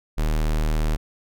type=tone; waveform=square; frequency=38.58 Hz; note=D#1; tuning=14 cents flat; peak=-20 dBFS; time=0.17-0.97 s; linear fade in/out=20 ms; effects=none